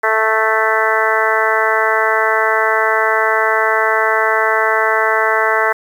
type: harmonic tone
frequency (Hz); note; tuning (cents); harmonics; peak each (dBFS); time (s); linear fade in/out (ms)
220; A3; 0; 2 / 3 / 4 / 5 / 6 / 7 / 8 / 9; -20 / -20 / -20 / -20 / -20 / -20 / -20 / -20; 0.03-5.73; 10
effects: 7-bit